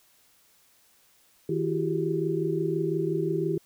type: tone cluster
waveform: sine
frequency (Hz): 159.1 / 335.6 / 374.1 / 399.9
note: D#3 / E4 / F#4 / G4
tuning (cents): +39 / +31 / +19 / +35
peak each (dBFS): -30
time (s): 1.49-3.58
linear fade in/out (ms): 5
effects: white hiss -62 dBFS RMS until 3.65 s